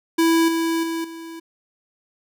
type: tone with level steps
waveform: square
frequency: 329.5 Hz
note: E4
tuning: 1 cent flat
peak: -15 / -20 / -24 / -34 dBFS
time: 0.18-1.4 s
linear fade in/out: 10 ms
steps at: 0.48 / 0.83 / 1.04 s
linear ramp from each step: 5 ms
effects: none

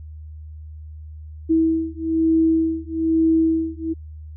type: beating tone pair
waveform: sine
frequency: 323.3 / 324.4 Hz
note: E4 / E4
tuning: -34 / -28 cents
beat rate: 1.1 Hz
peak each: -19 dBFS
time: 1.49-3.94 s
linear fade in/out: 20 ms
effects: added 77 Hz sine -34 dBFS peak until 4.36 s

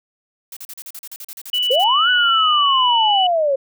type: noise bursts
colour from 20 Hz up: blue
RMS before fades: -33 dBFS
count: 16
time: 0.52-1.841 s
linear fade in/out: 2 ms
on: 46 ms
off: 39 ms
type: tone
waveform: sine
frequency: 2960 Hz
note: F#7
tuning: in tune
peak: -16 dBFS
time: 1.53-3.27 s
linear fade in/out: 5 ms
type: linear two-way sweep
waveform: sine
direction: up then down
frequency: 458.9 to 1500 to 528 Hz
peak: -14 dBFS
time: 1.7-3.56 s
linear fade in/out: 10 ms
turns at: 2.1 s
effects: none

